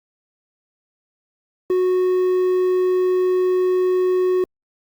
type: tone with quantisation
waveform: triangle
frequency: 367.1 Hz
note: F#4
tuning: 14 cents flat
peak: -13 dBFS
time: 1.7-4.44 s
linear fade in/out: 2 ms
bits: 7
effects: Opus 48 kbps